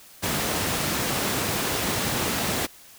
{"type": "high-pass noise", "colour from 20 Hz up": "pink", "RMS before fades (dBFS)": -26, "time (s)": [0.22, 2.67], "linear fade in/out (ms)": 20, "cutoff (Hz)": 100, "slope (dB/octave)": 12, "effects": ["white hiss -49 dBFS RMS until 2.98 s"]}